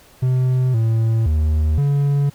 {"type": "tone with pitch steps", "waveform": "triangle", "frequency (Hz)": [128, 112.5, 77.2, 142], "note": ["C3", "A2", "D#2", "C#3"], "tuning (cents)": [-38, 39, -13, 42], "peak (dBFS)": -12, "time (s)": [0.22, 2.3], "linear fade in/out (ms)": 10, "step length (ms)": 520, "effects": ["pink hiss -49 dBFS RMS until 2.34 s"]}